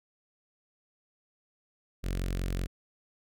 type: tone with notch filter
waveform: sawtooth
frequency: 45.3 Hz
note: F#1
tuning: 36 cents flat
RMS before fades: -32 dBFS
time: 2.03-2.67 s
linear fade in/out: 20 ms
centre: 900 Hz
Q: 1.1
effects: none